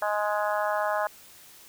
harmonic tone, 208.8 Hz, G#3, 10 cents sharp, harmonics 3 / 4 / 5 / 6 / 7 / 8, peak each -28 / -30 / -32 / -34 / -35 / -36 dBFS, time 0.02-1.07 s, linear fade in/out 2 ms, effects white hiss -51 dBFS RMS until 1.68 s

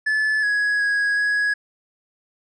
triangle tone with pitch steps, 1731 / 1671 / 1657 / 1669 Hz, A6 / G#6 / G#6 / G#6, -29 / +10 / -4 / +8 cents, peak -16 dBFS, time 0.06-1.54 s, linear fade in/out 10 ms, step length 370 ms, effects resampled to 22050 Hz

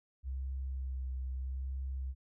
sine tone with vibrato, 65.41 Hz, C2, in tune, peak -35 dBFS, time 0.23-2.15 s, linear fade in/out 50 ms, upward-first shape sine, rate 0.79 Hz, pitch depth 24 cents each way, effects none

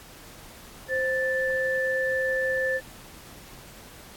sine tone pair together, 523.3 / 1760 Hz, C5 / A6, 0 / 0 cents, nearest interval octave + major sixth, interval 2100 cents, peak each -26 dBFS, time 0.88-2.81 s, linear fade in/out 50 ms, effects pink hiss -47 dBFS RMS until 4.16 s + AAC 64 kbps

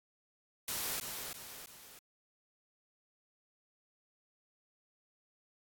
white noise with echo, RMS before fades -37 dBFS, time 0.68-1 s, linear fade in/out 2 ms, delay 330 ms, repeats 3, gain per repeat -6 dB, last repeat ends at 1.99 s, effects AAC 64 kbps

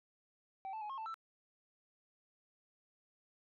sine tone with pitch steps, 771 / 877 / 841 / 1077 / 883 / 1328 Hz, G5 / A5 / G#5 / C6 / A5 / E6, -29 / -6 / +22 / +50 / +6 / +12 cents, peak -38 dBFS, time 0.65-1.142 s, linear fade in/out 0 ms, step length 82 ms, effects tanh soft clip ceiling -40 dBFS

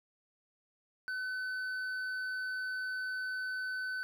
triangle tone with hard clipping, 1512 Hz, F#6, 37 cents sharp, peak -36 dBFS, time 1.08-4.03 s, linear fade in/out 0 ms, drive 8 dB, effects none

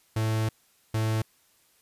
45% pulse tone bursts at uneven times, 110.2 Hz, A2, 3 cents sharp, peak -24 dBFS, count 2, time 0.16-0.49 / 0.94-1.22 s, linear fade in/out 5 ms, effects white hiss -64 dBFS RMS until 1.81 s + resampled to 32000 Hz

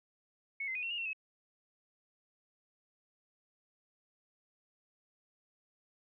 sine tone with pitch steps, 2204 / 2066 / 2477 / 2719 / 2849 / 2715 / 2574 Hz, C#7 / C7 / D#7 / F7 / F7 / F7 / E7, -11 / -22 / -8 / -47 / +34 / -50 / -42 cents, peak -35 dBFS, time 0.6-1.132 s, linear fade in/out 5 ms, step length 76 ms, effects none

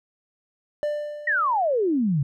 triangle tone with exponential decay, 593 Hz, D5, 17 cents sharp, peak -19 dBFS, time 0.83-1.98 s, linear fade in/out 0 ms, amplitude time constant 250 ms
sine exponential sweep, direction down, 1941 to 130.81 Hz, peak -19 dBFS, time 1.27-2.23 s, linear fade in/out 5 ms
effects none

